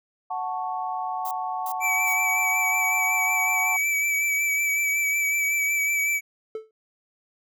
sine chord, F# minor, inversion none, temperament equal, 740 / 880 / 1108.7 Hz, F#5 / A5 / C#6, 0 / 0 / 0 cents, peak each -29 / -31 / -33 dBFS, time 0.3-3.77 s, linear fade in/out 10 ms
violet noise bursts, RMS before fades -36 dBFS, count 3, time 1.25-2.13 s, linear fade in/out 2 ms, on 60 ms, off 350 ms
square tone with vibrato, 2302 Hz, D7, 35 cents flat, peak -22 dBFS, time 1.8-6.21 s, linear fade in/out 50 ms, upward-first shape sine, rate 5.4 Hz, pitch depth 27 cents each way
triangle tone with exponential decay, 438.6 Hz, A4, 6 cents flat, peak -24 dBFS, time 6.55-6.71 s, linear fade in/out 2 ms, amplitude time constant 34 ms
effects none

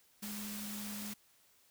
sine tone in noise, 207.7 Hz, G#3, in tune, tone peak -43 dBFS, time 0.22-1.14 s, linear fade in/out 10 ms, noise white, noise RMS -45 dBFS, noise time 0.22-1.14 s, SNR -1 dB, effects white hiss -68 dBFS RMS until 1.7 s

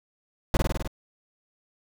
brown noise with echo, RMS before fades -19 dBFS, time 0.54-0.57 s, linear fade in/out 2 ms, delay 51 ms, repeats 6, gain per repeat -2 dB, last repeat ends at 0.876 s, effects none

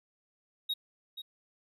triangle tone with echo, 3776 Hz, A#7, 22 cents sharp, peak -28 dBFS, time 0.69-0.74 s, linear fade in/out 10 ms, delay 480 ms, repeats 1, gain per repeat -10 dB, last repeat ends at 1.22 s, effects none

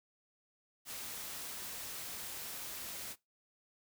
white noise, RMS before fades -44 dBFS, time 0.85-3.16 s, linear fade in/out 50 ms, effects noise-tail reverb RT60 0.2 s tail -21 dB re dry

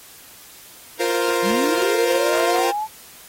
sawtooth chord, F suspended fourth, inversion none, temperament equal, 349.2 / 466.2 / 523.3 Hz, F4 / Bb4 / C5, 0 / 0 / 0 cents, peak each -19 / -18 / -20 dBFS, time 0.99-2.72 s, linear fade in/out 20 ms
sine linear sweep, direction up, 173.8 to 886 Hz, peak -21 dBFS, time 1.42-2.88 s, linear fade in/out 50 ms
effects white hiss -44 dBFS RMS until 3.28 s + AAC 48 kbps

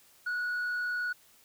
sine tone with frequency modulation, 1463 Hz, F#6, 20 cents flat, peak -27 dBFS, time 0.26-1.13 s, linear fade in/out 10 ms, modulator 39.5 Hz, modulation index 0.41, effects tanh soft clip ceiling -29 dBFS + white hiss -61 dBFS RMS until 1.44 s

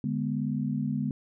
sine chord, G# diminished, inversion second, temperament equal, 146.83 / 207.7 / 246.9 Hz, D3 / G#3 / B3, 0 / 0 / 0 cents, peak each -31 dBFS, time 0.04-1.11 s, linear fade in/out 2 ms, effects none

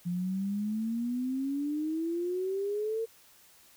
sine exponential sweep, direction up, 172.8 to 457.5 Hz, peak -29 dBFS, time 0.05-3.06 s, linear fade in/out 20 ms, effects white hiss -59 dBFS RMS until 3.76 s

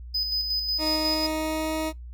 triangle tone with tremolo, 5010 Hz, D#8, 11 cents sharp, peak -22 dBFS, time 0.14-1.27 s, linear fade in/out 10 ms, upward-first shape square, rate 5.5 Hz, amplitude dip 40%
20% pulse tone with pitch glide, 311.1 to 315.1 Hz, D#4 to D#4, 0 to +22 cents, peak -21 dBFS, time 0.78-1.93 s, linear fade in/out 50 ms, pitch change +22 cents, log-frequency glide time 0.98-1.76 s
effects noise-tail reverb RT60 0.2 s tail -26 dB re dry + added 60 Hz sine -37 dBFS peak until 2.13 s

